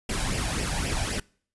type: noise with flanger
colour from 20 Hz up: pink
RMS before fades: -28 dBFS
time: 0.09-1.2 s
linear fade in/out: 5 ms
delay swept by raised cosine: 0.37 to 1.3 ms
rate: 3.8 Hz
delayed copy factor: +0.6
effects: noise-tail reverb RT60 0.5 s tail -25 dB re dry + resampled to 24000 Hz